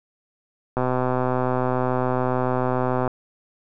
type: click train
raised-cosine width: 1 ms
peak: -9 dBFS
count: 294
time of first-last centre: 0.77-3.077 s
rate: 127 Hz
effects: none